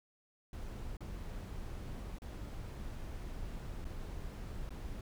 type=noise with dropouts; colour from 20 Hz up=brown; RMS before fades=-43 dBFS; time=0.53-5.01 s; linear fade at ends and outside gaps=2 ms; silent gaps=0.969-1.006 / 2.185-2.219 / 3.844-3.851 / 4.693-4.705 s; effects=none